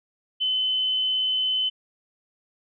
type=tone; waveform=sine; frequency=3039 Hz; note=F#7; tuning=46 cents sharp; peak=-21 dBFS; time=0.4-1.7 s; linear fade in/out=20 ms; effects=none